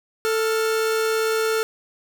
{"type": "tone pair together", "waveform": "45% pulse", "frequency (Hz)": [442.5, 1405], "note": ["A4", "F6"], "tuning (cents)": [10, 10], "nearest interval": "octave + minor sixth", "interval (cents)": 2000, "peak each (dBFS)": [-20, -28], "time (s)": [0.25, 1.63], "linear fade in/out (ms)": 0, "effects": []}